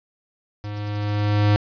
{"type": "tone with level ramp", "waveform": "square", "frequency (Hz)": 103.9, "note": "G#2", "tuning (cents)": 1, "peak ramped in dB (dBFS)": [-30, -14], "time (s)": [0.64, 1.56], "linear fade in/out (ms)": 0, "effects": ["resampled to 11025 Hz", "8-bit"]}